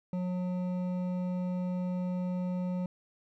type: tone with hard clipping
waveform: triangle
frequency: 181 Hz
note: F#3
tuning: 38 cents flat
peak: -32 dBFS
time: 0.13-2.86 s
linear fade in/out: 2 ms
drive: 13 dB
effects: none